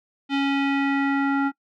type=tone with low-pass filter sweep; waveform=square; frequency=277.2 Hz; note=C#4; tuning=in tune; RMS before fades=-22 dBFS; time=0.29-1.52 s; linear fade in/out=50 ms; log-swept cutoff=3200 to 1400 Hz; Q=2.3; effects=noise-tail reverb RT60 0.1 s tail -22 dB re dry